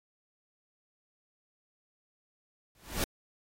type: noise with exponential growth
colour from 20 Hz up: pink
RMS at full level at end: -27 dBFS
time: 2.75-3.04 s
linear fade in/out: 1 ms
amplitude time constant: 62 ms
effects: AAC 48 kbps